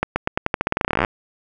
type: accelerating click train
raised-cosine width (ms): 0.5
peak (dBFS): -3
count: 23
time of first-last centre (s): 0.03-1.048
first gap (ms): 130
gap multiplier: 0.88
effects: none